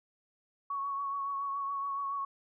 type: tone with vibrato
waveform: sine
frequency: 1113 Hz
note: C#6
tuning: 7 cents sharp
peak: -32 dBFS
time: 0.7-2.25 s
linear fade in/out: 5 ms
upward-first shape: triangle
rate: 7.1 Hz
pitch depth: 29 cents each way
effects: none